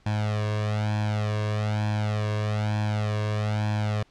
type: tone with flanger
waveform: sawtooth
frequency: 106.1 Hz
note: G#2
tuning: 38 cents sharp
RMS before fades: -26 dBFS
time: 0.06-4.03 s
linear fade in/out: 5 ms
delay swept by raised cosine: 1.2 to 1.83 ms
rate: 1.1 Hz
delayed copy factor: +0.85
effects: pink hiss -61 dBFS RMS until 4.1 s + low-pass 5000 Hz 12 dB/octave